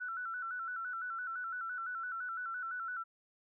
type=tone with vibrato; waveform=sine; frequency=1414 Hz; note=F6; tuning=21 cents sharp; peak=-37 dBFS; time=0-3.04 s; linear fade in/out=20 ms; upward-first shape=square; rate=5.9 Hz; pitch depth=83 cents each way; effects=none